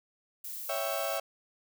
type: noise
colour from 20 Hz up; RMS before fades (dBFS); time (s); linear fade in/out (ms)
violet; -40; 0.44-1.18; 5
type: chord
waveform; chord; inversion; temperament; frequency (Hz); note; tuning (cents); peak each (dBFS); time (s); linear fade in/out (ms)
35% pulse; C# diminished; none; equal; 554.4 / 659.3 / 784; C#5 / E5 / G5; 0 / 0 / 0; -34 / -32 / -38; 0.69-1.2; 5
effects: none